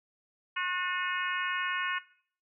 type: harmonic tone with a mistuned harmonic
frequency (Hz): 360.5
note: F#4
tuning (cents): -45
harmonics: 3 / 4 / 5 / 6 / 7 / 8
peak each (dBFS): -35 / -35 / -37 / -39 / -37 / -39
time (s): 0.56-1.99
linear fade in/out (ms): 10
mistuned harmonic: 4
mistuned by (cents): +28
effects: noise-tail reverb RT60 0.5 s tail -17 dB re dry